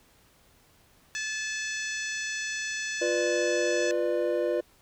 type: harmonic tone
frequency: 866 Hz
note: A5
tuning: 28 cents flat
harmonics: 2 / 3 / 4 / 5 / 6 / 7 / 8 / 9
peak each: -33 / -37 / -42 / -43 / -43 / -39 / -45 / -46 dBFS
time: 1.15-3.91 s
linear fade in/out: 0 ms
type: chord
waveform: triangle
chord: B diminished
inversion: second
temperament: equal with one note detuned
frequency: 349.2 / 493.9 / 594.5 Hz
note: F4 / B4 / D5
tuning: 0 / 0 / +21 cents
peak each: -27 dBFS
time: 3.01-4.61 s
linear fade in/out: 10 ms
effects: pink hiss -61 dBFS RMS until 4.81 s